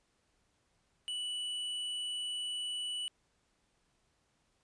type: tone with tanh clipping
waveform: triangle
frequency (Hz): 2960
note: F#7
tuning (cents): 0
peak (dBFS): -37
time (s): 1.08-3.08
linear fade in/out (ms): 0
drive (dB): 14
effects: pink hiss -75 dBFS RMS until 4.63 s + resampled to 22050 Hz